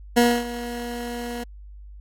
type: tone with ADSR envelope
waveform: 20% pulse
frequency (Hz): 239.3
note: A#3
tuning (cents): +46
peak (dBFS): -8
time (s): 0.16-1.44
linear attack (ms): 16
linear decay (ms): 260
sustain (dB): -16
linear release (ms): 9
effects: added 50 Hz sine -39 dBFS peak until 2 s + AAC 64 kbps